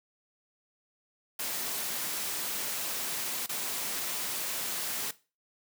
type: noise with dropouts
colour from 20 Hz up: white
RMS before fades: -34 dBFS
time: 1.39-5.11 s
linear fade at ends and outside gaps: 5 ms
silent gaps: 3.463-3.491 s
effects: noise-tail reverb RT60 0.3 s tail -17 dB re dry + high-pass 150 Hz 12 dB/octave